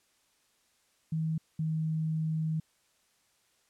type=tone pair in turn; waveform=sine; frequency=159.5 / 158.31 Hz; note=D#3 / D#3; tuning=+43 / +30 cents; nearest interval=unison; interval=13 cents; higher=first; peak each=-28 dBFS; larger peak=neither; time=1.12-1.38 / 1.59-2.6 s; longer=second; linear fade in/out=5 ms; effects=white hiss -70 dBFS RMS until 3.69 s + low-pass 10000 Hz 12 dB/octave